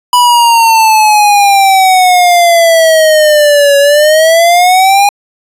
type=exponential two-way sweep; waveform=square; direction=down then up; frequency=987.8 to 561 to 820 Hz; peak=-4 dBFS; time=0.13-5.09 s; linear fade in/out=2 ms; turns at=3.78 s; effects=resampled to 32000 Hz